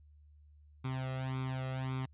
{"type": "tone with flanger", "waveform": "sawtooth", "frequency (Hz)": 130.81, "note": "C3", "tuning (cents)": 0, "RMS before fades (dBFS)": -37, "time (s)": [0.84, 2.06], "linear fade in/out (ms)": 10, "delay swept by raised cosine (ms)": [0.85, 1.55], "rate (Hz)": 1.8, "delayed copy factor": 0.85, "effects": ["added 74 Hz sine -57 dBFS peak until 2.13 s", "resampled to 8000 Hz"]}